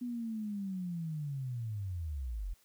sine linear sweep, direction down, 248 to 40.4 Hz, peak -35 dBFS, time 0.01-2.54 s, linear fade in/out 10 ms, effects white hiss -68 dBFS RMS until 2.64 s

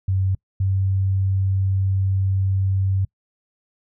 sine tone pair in turn, 95.2 / 96.14 Hz, F#2 / G2, +50 / -33 cents, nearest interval unison, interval 17 cents, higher second, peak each -17 dBFS, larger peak neither, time 0.08-0.35 / 0.6-3.05 s, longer second, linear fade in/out 5 ms, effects noise-tail reverb RT60 0.1 s tail -25 dB re dry

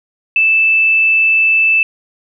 sine tone, 2637 Hz, E7, in tune, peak -8 dBFS, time 0.36-1.83 s, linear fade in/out 2 ms, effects none

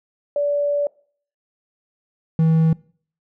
sine / triangle tone pair in turn, 578 / 161.22 Hz, D5 / E3, -28 / -38 cents, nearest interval octave + minor seventh, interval 2210 cents, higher first, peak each -17 / -11 dBFS, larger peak second, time 0.36-0.87 / 2.39-2.73 s, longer first, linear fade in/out 2 ms, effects noise-tail reverb RT60 0.5 s tail -23 dB re dry

